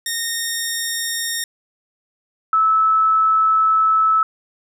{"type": "tone pair in turn", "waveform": ["10% pulse", "sine"], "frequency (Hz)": [1845, 1304.6], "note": ["A#6", "E6"], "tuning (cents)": [-18, -18], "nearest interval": "tritone", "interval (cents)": 600, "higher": "first", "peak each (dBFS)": -12, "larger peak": "neither", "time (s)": [[0.06, 1.44], [2.53, 4.23]], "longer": "second", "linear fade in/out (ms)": 2, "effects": []}